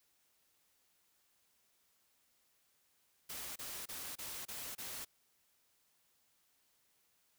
white noise bursts, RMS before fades -45 dBFS, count 6, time 3.29-5.05 s, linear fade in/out 10 ms, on 270 ms, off 28 ms, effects white hiss -75 dBFS RMS until 7.38 s

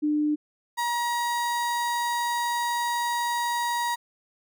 sine / 35% pulse tone pair in turn, 299.7 / 952 Hz, D4 / A#5, +35 / +36 cents, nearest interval octave + minor sixth, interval 2001 cents, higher second, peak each -21 / -23 dBFS, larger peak first, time 0.02-0.36 / 0.77-3.96 s, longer second, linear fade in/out 20 ms, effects none

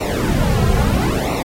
brown noise with flanger, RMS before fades -17 dBFS, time 0-1.43 s, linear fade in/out 10 ms, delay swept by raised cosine 0.61 to 3.41 ms, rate 0.75 Hz, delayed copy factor -0.95, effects AAC 48 kbps

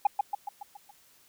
sine tone with echo, 818 Hz, G#5, 26 cents flat, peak -16 dBFS, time 0.05-0.07 s, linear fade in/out 5 ms, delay 140 ms, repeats 6, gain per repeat -5 dB, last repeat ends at 0.91 s, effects tanh soft clip ceiling -16 dBFS + white hiss -61 dBFS RMS until 1.28 s

